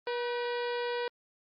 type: harmonic tone with a mistuned harmonic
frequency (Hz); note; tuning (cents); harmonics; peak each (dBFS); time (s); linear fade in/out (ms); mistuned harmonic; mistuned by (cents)
481.7; B4; -43; 1 / 2 / 3 / 4 / 5 / 6 / 7 / 8 / 9 / 10; -32 / -38 / -42 / -44 / -46 / -48 / -49 / -50 / -51 / -52; 0.07-1.08; 2; 3; +76
effects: Opus 32 kbps